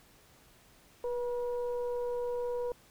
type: tone with frequency modulation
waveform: sine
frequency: 486.4 Hz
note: B4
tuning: 26 cents flat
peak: -31 dBFS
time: 1.04-2.72 s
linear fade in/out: 2 ms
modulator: 477 Hz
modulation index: 0.49
effects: pink hiss -61 dBFS RMS until 2.9 s